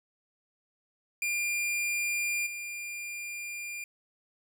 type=tone with level steps; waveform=45% pulse; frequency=2400 Hz; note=D7; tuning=37 cents sharp; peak=-28 / -36 dBFS; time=1.22-3.84 s; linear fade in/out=2 ms; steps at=2.46 s; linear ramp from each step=10 ms; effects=none